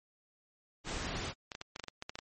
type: noise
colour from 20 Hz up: pink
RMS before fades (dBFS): -38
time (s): 0.84-1.34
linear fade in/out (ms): 50
type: clicks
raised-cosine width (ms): 0.2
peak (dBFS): -23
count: 11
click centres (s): 1.518 / 1.551 / 1.614 / 1.761 / 1.797 / 1.839 / 1.883 / 2.024 / 2.095 / 2.155 / 2.189
effects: MP3 32 kbps